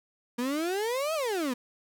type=exponential two-way sweep; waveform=35% pulse; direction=up then down; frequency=235.1 to 659.3 to 235.1 Hz; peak=-26 dBFS; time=0.38-1.54 s; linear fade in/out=10 ms; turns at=1.14 s; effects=none